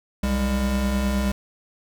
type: tone pair together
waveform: square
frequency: 63.95 / 201.4 Hz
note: C2 / G3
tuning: -39 / +47 cents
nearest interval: octave + minor sixth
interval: 1986 cents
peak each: -24 dBFS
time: 0.23-1.32 s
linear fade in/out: 5 ms
effects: none